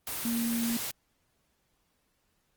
sine tone in noise, 233.1 Hz, A#3, in tune, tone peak -28 dBFS, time 0.25-0.77 s, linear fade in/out 2 ms, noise white, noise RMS -35 dBFS, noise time 0.07-0.91 s, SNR +4 dB, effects pink hiss -74 dBFS RMS until 2.56 s + Opus 24 kbps

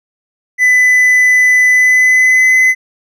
triangle tone with pitch glide, 2001 to 2029 Hz, B6 to B6, +22 to +46 cents, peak -4 dBFS, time 0.58-2.75 s, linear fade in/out 50 ms, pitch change +24 cents, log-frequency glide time 1.7-2.57 s, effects none

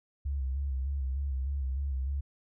sine tone with vibrato, 67.7 Hz, C#2, 40 cents flat, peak -29 dBFS, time 0.25-2.21 s, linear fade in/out 10 ms, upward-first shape square, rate 3.3 Hz, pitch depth 55 cents each way, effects none

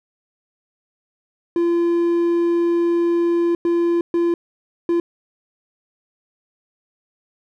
triangle tone bursts at uneven times, 342.1 Hz, F4, 36 cents flat, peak -13 dBFS, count 4, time 1.56-3.55 / 3.65-4.01 / 4.14-4.34 / 4.89-5 s, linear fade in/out 2 ms, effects none

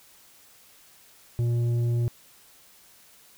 sine tone with tanh clipping, 118.8 Hz, A#2, 33 cents sharp, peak -23 dBFS, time 1.39-2.08 s, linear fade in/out 0 ms, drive 7 dB, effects white hiss -55 dBFS RMS until 3.37 s

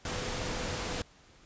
sine tone in noise, 499.5 Hz, B4, 20 cents sharp, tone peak -43 dBFS, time 0.05-1.02 s, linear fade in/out 2 ms, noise pink, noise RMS -35 dBFS, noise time 0.05-1.02 s, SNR -11 dB, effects pink hiss -59 dBFS RMS until 1.45 s + resampled to 16000 Hz

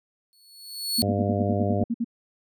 sawtooth tone with exponential growth, 4403 Hz, C#8, 13 cents flat, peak -17 dBFS, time 0.33-1.02 s, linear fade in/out 0 ms, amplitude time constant 150 ms
sine tone bursts, 233.1 Hz, A#3, in tune, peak -22 dBFS, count 11, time 0.98-2.045 s, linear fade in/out 10 ms, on 45 ms, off 57 ms
harmonic tone, 100.4 Hz, G2, 42 cents sharp, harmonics 1 / 2 / 3 / 4 / 5 / 6 / 7, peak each -26 / -29 / -33 / -32 / -34 / -30 / -32 dBFS, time 1.02-1.84 s, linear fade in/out 5 ms
effects none

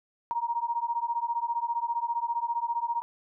sine beating tone pair, 932.3 / 947.3 Hz, A#5 / A#5, 0 / +28 cents, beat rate 15 Hz, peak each -30 dBFS, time 0.31-3.02 s, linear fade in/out 0 ms, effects none

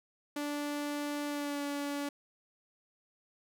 sawtooth tone with pitch glide, 291.8 to 286 Hz, D4 to D4, -11 to -46 cents, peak -30 dBFS, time 0.36-2.09 s, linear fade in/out 5 ms, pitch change -35 cents, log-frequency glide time 1.27-1.62 s, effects none

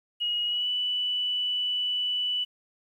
sine tone with pitch glide, 2892 to 2970 Hz, F#7 to F#7, -40 to +6 cents, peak -25 dBFS, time 0.2-2.45 s, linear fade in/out 20 ms, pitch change +46 cents, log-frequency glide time 0.46-0.68 s, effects 10-bit

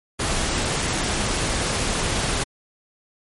pink noise, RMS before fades -23 dBFS, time 0.19-2.44 s, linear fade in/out 10 ms, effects MP3 48 kbps

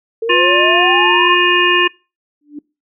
sine exponential sweep, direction up, 443.8 to 1090 Hz, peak -16 dBFS, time 0.22-1.35 s, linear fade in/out 5 ms
harmonic tone, 354.8 Hz, F4, 27 cents sharp, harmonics 1 / 3 / 5 / 7 / 8, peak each -16 / -16 / -16 / -16 / -16 dBFS, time 0.29-1.88 s, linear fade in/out 10 ms
sine tone with exponential growth, 293.7 Hz, D4, in tune, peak -22 dBFS, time 2.41-2.59 s, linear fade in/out 5 ms, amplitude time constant 37 ms
effects noise-tail reverb RT60 0.3 s tail -24 dB re dry

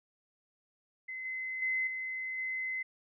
sine tone with level steps, 2048 Hz, C7, 38 cents flat, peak -38 / -35 / -29 / -35 / -33 dBFS, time 1.08-2.83 s, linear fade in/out 10 ms, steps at 1.25 / 1.62 / 1.87 / 2.38 s, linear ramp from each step 2 ms, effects none

